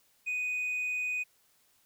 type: tone with hard clipping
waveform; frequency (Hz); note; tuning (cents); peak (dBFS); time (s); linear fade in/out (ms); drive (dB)
triangle; 2489; D#7; 0; -29; 0.26-1.24; 20; 1
effects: white hiss -68 dBFS RMS until 1.85 s